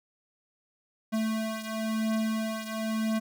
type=beating tone pair; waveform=square; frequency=220 / 220.98 Hz; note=A3 / A3; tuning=0 / +8 cents; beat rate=0.98 Hz; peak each=-30 / -34 dBFS; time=1.12-3.2 s; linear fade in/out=20 ms; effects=none